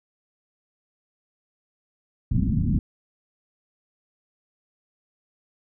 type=low-pass noise; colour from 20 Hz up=white; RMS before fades=-22 dBFS; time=2.31-2.79 s; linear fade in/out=2 ms; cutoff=240 Hz; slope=48 dB/octave; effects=none